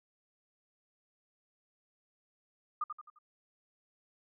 sine tone with echo, 1218 Hz, D#6, 37 cents flat, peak -30 dBFS, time 2.81-2.84 s, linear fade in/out 5 ms, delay 87 ms, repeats 4, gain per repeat -7 dB, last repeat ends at 3.188 s, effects none

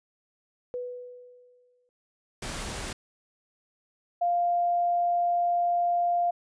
sine tone with exponential decay, 493.9 Hz, B4, in tune, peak -29 dBFS, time 0.74-1.89 s, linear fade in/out 0 ms, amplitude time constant 250 ms
pink noise, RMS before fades -35 dBFS, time 2.42-2.93 s, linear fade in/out 5 ms
sine tone, 698.5 Hz, F5, in tune, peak -22 dBFS, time 4.21-6.31 s, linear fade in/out 10 ms
effects resampled to 22050 Hz

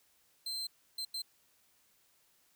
40% pulse tone bursts at uneven times, 4119 Hz, C8, 28 cents flat, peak -35 dBFS, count 3, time 0.46-0.67 / 0.98-1.05 / 1.14-1.22 s, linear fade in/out 5 ms, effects white hiss -70 dBFS RMS until 2.55 s

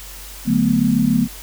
sine chord, B minor seventh, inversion first, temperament equal, 146.83 / 185 / 220 / 246.9 Hz, D3 / F#3 / A3 / B3, 0 / 0 / 0 / 0 cents, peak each -22 / -21 / -17 / -17 dBFS, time 0.45-1.28 s, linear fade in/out 50 ms, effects added 48 Hz sine -37 dBFS peak until 1.42 s + white hiss -37 dBFS RMS until 1.42 s

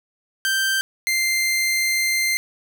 sawtooth tone pair in turn, 1565 / 2089 Hz, G6 / C7, -3 / -3 cents, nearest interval perfect fourth, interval 500 cents, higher second, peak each -15 dBFS, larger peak neither, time 0.45-0.81 / 1.07-2.37 s, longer second, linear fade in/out 0 ms, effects none

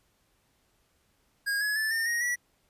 square tone with pitch steps, 1633 / 1690.6 / 1750.2 / 1811.9 / 1875.8 / 1942 Hz, G#6 / G#6 / A6 / A#6 / A#6 / B6, -30 / +30 / -10 / -50 / +10 / -30 cents, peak -27 dBFS, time 1.46-2.36 s, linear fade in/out 20 ms, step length 150 ms, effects pink hiss -70 dBFS RMS until 2.69 s + resampled to 32000 Hz

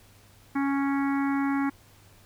harmonic tone, 277.2 Hz, C#4, in tune, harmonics 1 / 3 / 4 / 5 / 6 / 7 / 8, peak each -24 / -34 / -36 / -38 / -40 / -41 / -42 dBFS, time 0.55-1.7 s, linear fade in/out 10 ms, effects added 100 Hz sine -57 dBFS peak until 2.25 s + pink hiss -57 dBFS RMS until 2.25 s

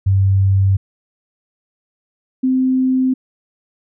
sine tone pair in turn, 97 / 259 Hz, G2 / C4, -18 / -17 cents, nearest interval octave + perfect fourth, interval 1701 cents, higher second, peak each -10 / -12 dBFS, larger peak first, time 0.06-0.77 / 2.43-3.14 s, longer neither, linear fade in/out 10 ms, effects none

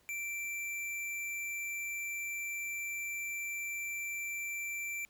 square tone, 2345 Hz, D7, 3 cents flat, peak -37 dBFS, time 0.09-5.05 s, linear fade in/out 0 ms, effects pink hiss -68 dBFS RMS until 5.09 s

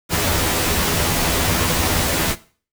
pink noise with comb filter, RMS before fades -19 dBFS, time 0.09-2.36 s, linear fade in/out 50 ms, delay 12 ms, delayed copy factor +0.7, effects noise-tail reverb RT60 0.4 s tail -17 dB re dry

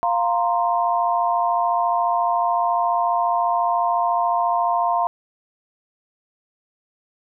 sine chord, F suspended fourth, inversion none, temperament equal, 698.5 / 932.3 / 1046.5 Hz, F5 / Bb5 / C6, 0 / 0 / 0 cents, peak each -20 / -22 / -23 dBFS, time 0.03-5.07 s, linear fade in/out 0 ms, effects none

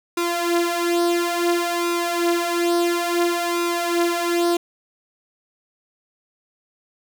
sawtooth tone with flanger, 344.8 Hz, F4, 22 cents flat, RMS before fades -21 dBFS, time 0.17-4.57 s, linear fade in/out 5 ms, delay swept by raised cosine 0.8 to 5.6 ms, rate 0.58 Hz, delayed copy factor +0.7, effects none

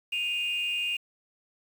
sine tone pair together, 2489 / 2810 Hz, D#7 / F7, 0 / +10 cents, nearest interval major second, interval 210 cents, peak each -29 / -28 dBFS, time 0.12-0.97 s, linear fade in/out 10 ms, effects tanh soft clip ceiling -22 dBFS + 8-bit

